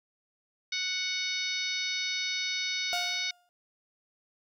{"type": "harmonic tone", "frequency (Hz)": 740, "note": "F#5", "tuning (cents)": 0, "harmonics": [2, 3, 4, 5, 6, 7, 8], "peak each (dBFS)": [-43, -34, -42, -34, -38, -39, -41], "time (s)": [0.72, 3.31], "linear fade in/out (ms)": 5}
{"type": "tone with exponential decay", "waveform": "35% pulse", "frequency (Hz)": 709, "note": "F5", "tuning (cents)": 26, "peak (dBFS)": -28, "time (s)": [2.93, 3.49], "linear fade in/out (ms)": 0, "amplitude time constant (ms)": 120}
{"effects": []}